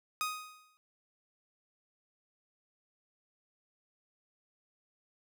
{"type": "tone with exponential decay", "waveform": "sawtooth", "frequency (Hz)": 1249, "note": "D#6", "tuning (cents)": 6, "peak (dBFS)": -26, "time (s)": [0.21, 0.77], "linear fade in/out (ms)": 0, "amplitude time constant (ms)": 120, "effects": []}